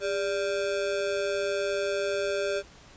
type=ring-modulated tone; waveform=square; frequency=493.9 Hz; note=B4; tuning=in tune; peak=-24 dBFS; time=0-2.63 s; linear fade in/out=50 ms; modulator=90.4 Hz; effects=pink hiss -52 dBFS RMS until 2.96 s + resampled to 16000 Hz